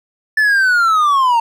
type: linear sweep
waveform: triangle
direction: down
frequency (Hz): 1760 to 904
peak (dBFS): -8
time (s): 0.37-1.4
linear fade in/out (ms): 5
effects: none